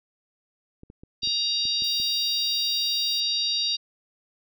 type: clicks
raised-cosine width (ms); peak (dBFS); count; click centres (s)
3; -31; 8; 0.834 / 0.901 / 1.035 / 1.233 / 1.274 / 1.654 / 1.822 / 2
type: harmonic tone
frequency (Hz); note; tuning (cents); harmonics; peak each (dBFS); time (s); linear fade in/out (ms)
940; A#5; +14; 3 / 4 / 5 / 6; -34 / -26 / -26 / -36; 1.22-3.77; 20
type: noise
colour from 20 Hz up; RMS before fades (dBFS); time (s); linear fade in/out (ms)
violet; -42; 1.84-3.2; 0
effects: none